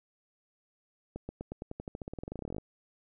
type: accelerating click train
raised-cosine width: 2 ms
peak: -25 dBFS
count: 26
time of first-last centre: 1.16-2.583 s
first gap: 130 ms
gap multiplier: 0.92
effects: none